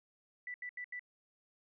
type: tone bursts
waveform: sine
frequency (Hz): 1975.5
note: B6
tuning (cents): 0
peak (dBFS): -40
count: 4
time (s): 0.47-0.994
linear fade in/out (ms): 2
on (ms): 71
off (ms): 80
effects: none